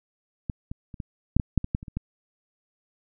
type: clicks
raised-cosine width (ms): 5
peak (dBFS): -16 / -21 / -27 / -20 / -6 / -10 / -7 / -17 / -12 / -26 / -26 / -16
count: 12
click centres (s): 0.498 / 0.715 / 0.942 / 1.002 / 1.366 / 1.398 / 1.577 / 1.644 / 1.749 / 1.829 / 1.882 / 1.97
effects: none